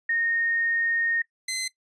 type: tone pair in turn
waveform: sine / 15% pulse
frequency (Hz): 1848 / 2053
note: A#6 / C7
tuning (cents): -16 / -33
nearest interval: major second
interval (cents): 183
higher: second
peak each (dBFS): -22 / -21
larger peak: second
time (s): 0.09-1.22 / 1.48-1.68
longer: first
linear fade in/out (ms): 5
effects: noise-tail reverb RT60 0.1 s tail -19 dB re dry + resampled to 22050 Hz